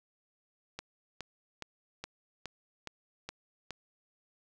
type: click train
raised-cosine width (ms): 0.2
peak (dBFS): -22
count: 8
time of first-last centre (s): 0.79-3.707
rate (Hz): 2.4
effects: none